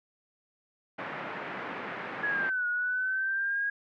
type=band-pass noise; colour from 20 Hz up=white; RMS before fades=-38 dBFS; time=0.98-2.5 s; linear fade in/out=10 ms; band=140 to 2000 Hz; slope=24 dB/octave
type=linear two-way sweep; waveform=sine; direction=down then up; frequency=1694 to 1444 to 1644 Hz; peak=-27 dBFS; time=2.23-3.7 s; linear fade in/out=5 ms; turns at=2.67 s
effects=none